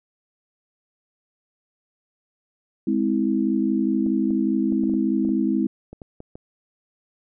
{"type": "chord", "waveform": "sine", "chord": "Ab augmented", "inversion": "none", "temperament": "just", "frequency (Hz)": [207.7, 259.6, 324.5], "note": ["Ab3", "C4", "E4"], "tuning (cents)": [0, -13, -27], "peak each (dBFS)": -23, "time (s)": [2.87, 5.67], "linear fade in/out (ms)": 5}
{"type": "clicks", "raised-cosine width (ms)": 2, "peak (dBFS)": -25, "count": 12, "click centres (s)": [4.064, 4.306, 4.724, 4.836, 4.896, 4.939, 5.25, 5.291, 5.93, 6.018, 6.204, 6.355]}
{"effects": []}